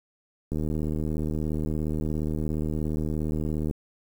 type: click train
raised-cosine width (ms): 3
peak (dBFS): -17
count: 247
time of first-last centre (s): 0.52-3.711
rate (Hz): 77.1
effects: 8-bit